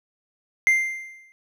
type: tone with exponential decay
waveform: triangle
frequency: 2093 Hz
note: C7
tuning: in tune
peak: -11 dBFS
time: 0.67-1.32 s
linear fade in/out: 0 ms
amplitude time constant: 140 ms
effects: none